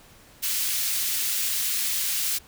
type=high-pass noise; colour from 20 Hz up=white; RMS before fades=-26 dBFS; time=0.42-2.39 s; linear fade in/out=20 ms; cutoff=2300 Hz; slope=12 dB/octave; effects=pink hiss -52 dBFS RMS until 2.47 s